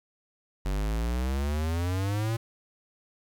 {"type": "exponential sweep", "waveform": "square", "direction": "up", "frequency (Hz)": [46.8, 116.1], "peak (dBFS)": -27, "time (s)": [0.65, 2.37], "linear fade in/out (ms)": 10, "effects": ["9-bit"]}